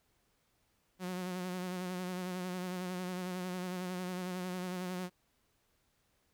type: tone with vibrato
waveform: sawtooth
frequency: 182 Hz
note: F#3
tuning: 28 cents flat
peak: -33 dBFS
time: 0.99-5.1 s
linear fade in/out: 50 ms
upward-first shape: sine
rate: 11 Hz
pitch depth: 36 cents each way
effects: pink hiss -75 dBFS RMS until 6.33 s